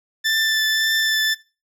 20% pulse tone with vibrato, 1765 Hz, A6, 5 cents sharp, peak -12 dBFS, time 0.24-1.35 s, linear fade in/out 20 ms, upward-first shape triangle, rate 1.8 Hz, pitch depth 13 cents each way, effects noise-tail reverb RT60 0.3 s tail -19 dB re dry + low-pass 12000 Hz 12 dB/octave

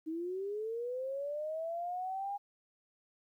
sine linear sweep, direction up, 311.1 to 816 Hz, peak -35 dBFS, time 0.06-2.38 s, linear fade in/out 20 ms, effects 12-bit

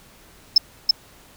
triangle tone with echo, 5240 Hz, E8, 11 cents flat, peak -5 dBFS, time 0.56-0.58 s, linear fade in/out 5 ms, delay 330 ms, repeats 1, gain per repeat -3 dB, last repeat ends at 0.91 s, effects tanh soft clip ceiling -6 dBFS + pink hiss -50 dBFS RMS until 1.36 s

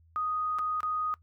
sine tone with dropouts, 1244.5 Hz, D#6, in tune, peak -28 dBFS, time 0.16-1.14 s, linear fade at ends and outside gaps 0 ms, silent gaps 0.586-0.591 / 0.805-0.831 s, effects noise-tail reverb RT60 0.1 s tail -20 dB re dry + added 82 Hz sine -58 dBFS peak until 1.22 s

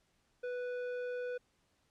square tone with low-pass filter, 493.9 Hz, B4, in tune, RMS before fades -39 dBFS, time 0.43-1.38 s, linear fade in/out 10 ms, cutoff 1700 Hz, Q 0.8, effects pink hiss -75 dBFS RMS until 1.9 s + low-pass 9000 Hz 12 dB/octave

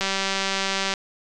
click train, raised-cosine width 0.2 ms, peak -7 dBFS, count 181, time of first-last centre 0.01-0.938 s, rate 194 Hz, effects resampled to 24000 Hz

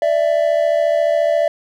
triangle tone pair together, 588.7 / 663 Hz, D5 / E5, +4 / +10 cents, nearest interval major second, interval 206 cents, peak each -14 dBFS, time 0.02-1.48 s, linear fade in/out 2 ms, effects none

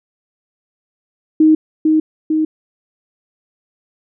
sine tone with echo, 312.7 Hz, D#4, 9 cents sharp, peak -6 dBFS, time 1.4-1.55 s, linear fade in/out 5 ms, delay 450 ms, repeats 2, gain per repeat -3 dB, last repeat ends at 2.45 s, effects none

